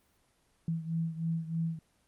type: beating tone pair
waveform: sine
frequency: 163.4 / 166.6 Hz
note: E3 / E3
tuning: -15 / +19 cents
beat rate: 3.2 Hz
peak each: -32 / -36 dBFS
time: 0.68-1.79 s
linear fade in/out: 2 ms
effects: pink hiss -70 dBFS RMS until 2.07 s + Opus 24 kbps